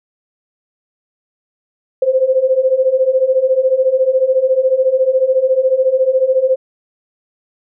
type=beating tone pair; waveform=sine; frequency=512 / 526 Hz; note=C5 / C5; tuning=-38 / +9 cents; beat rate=14 Hz; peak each=-15 / -12 dBFS; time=2.02-6.56 s; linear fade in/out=5 ms; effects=none